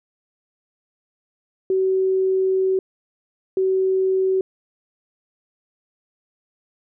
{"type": "tone bursts at uneven times", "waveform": "sine", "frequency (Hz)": 378.8, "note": "F#4", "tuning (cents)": 41, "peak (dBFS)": -16, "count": 2, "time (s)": [[1.7, 2.79], [3.57, 4.41]], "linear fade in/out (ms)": 2, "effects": []}